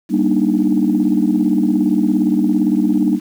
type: chord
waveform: sine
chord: Eb major seventh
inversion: first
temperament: equal with one note detuned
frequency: 196 / 235.5 / 293.7 / 311.1 Hz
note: G3 / Bb3 / D4 / Eb4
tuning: 0 / +18 / 0 / 0 cents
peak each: -17 dBFS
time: 0.09-3.2 s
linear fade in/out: 50 ms
effects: tanh soft clip ceiling -4 dBFS + 7-bit